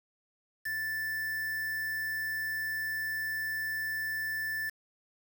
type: tone with quantisation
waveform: triangle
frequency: 1760 Hz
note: A6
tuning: in tune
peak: -30 dBFS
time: 0.65-4.7 s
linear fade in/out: 10 ms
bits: 7
effects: none